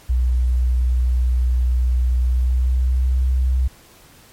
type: tone with pitch glide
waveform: sine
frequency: 61.8 to 64.05 Hz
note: B1 to C2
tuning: +2 to -36 cents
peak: -14 dBFS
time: 0.09-3.68 s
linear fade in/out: 10 ms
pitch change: +62 cents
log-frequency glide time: 2.17-3.2 s
effects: pink hiss -48 dBFS RMS until 4.32 s + MP3 64 kbps